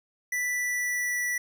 square tone with pitch glide, 1975.5 to 1958.5 Hz, B6 to B6, 0 to -15 cents, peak -27 dBFS, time 0.32-1.38 s, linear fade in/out 5 ms, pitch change -15 cents, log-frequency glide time 0.46-1.21 s, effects 11-bit

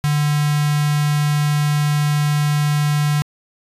square tone with notch filter, 147.7 Hz, D3, 10 cents sharp, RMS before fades -17 dBFS, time 0.04-3.22 s, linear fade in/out 0 ms, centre 470 Hz, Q 0.8, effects resampled to 32000 Hz

